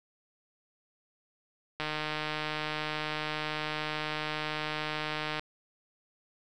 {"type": "click train", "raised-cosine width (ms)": 0.3, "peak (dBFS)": -17, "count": 551, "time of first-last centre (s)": [1.8, 5.395], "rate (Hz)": 153, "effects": []}